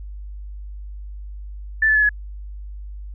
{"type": "tone with pitch steps", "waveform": "sine", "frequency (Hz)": [1760, 1736.8, 1713.9, 1691.2], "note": ["A6", "A6", "A6", "G#6"], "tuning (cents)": [0, -23, -46, 31], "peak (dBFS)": -13, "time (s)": [1.82, 2.092], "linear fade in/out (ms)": 5, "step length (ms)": 68, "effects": ["added 50 Hz sine -31 dBFS peak until 3.14 s"]}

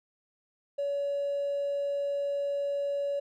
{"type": "tone with hard clipping", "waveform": "triangle", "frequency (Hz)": 566, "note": "C#5", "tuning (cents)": 36, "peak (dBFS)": -28, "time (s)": [0.78, 3.2], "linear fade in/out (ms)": 10, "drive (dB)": 3, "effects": []}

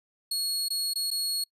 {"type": "tone with dropouts", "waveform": "sawtooth", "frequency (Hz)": 4330, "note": "C#8", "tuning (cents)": -41, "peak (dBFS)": -24, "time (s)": [0.31, 1.44], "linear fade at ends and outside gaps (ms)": 5, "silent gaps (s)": [[0.685, 0.703], [0.936, 0.956], [1.105, 1.112]], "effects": ["noise-tail reverb RT60 0.1 s tail -26 dB re dry", "resampled to 32000 Hz"]}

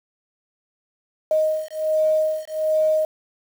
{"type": "beating tone pair", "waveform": "sine", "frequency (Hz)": [623, 624.3], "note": ["D#5", "D#5"], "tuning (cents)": [2, 6], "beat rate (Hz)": 1.3, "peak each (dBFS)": -21, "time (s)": [1.31, 3.05], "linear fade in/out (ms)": 2, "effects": ["7-bit"]}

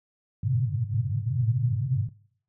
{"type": "band-pass noise", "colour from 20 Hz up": "pink", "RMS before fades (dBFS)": -26, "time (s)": [0.43, 2.09], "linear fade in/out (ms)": 5, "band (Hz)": [100, 140], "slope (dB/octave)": 96, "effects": ["noise-tail reverb RT60 0.6 s tail -21 dB re dry"]}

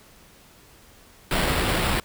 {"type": "noise with sample-and-hold", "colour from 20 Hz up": "pink", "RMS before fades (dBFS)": -23, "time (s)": [1.31, 2], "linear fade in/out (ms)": 2, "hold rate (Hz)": 6300, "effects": ["pink hiss -52 dBFS RMS until 2.04 s"]}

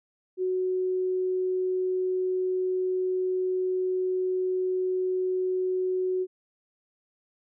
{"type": "tone", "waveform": "sine", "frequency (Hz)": 370, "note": "F#4", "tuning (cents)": 0, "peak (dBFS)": -24, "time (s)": [0.37, 6.27], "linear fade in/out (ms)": 50, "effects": []}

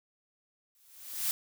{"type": "noise with exponential growth", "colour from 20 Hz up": "blue", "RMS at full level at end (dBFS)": -28, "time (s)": [0.75, 1.31], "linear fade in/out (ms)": 1, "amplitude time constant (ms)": 120, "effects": []}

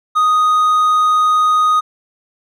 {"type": "tone", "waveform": "triangle", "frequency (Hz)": 1244.5, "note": "D#6", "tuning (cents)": 0, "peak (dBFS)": -8, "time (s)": [0.15, 1.81], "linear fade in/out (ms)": 20, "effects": []}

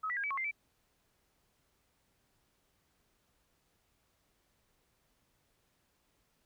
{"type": "tone with pitch steps", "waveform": "sine", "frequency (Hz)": [1278, 1956, 1625, 2292, 1098, 2090, 2317], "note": ["D#6", "B6", "G#6", "D7", "C#6", "C7", "D7"], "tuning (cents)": [46, -17, -38, -43, -17, -2, -24], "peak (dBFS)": -33, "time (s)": [0.03, 0.513], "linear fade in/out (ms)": 10, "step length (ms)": 69, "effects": ["pink hiss -75 dBFS RMS until 6.45 s"]}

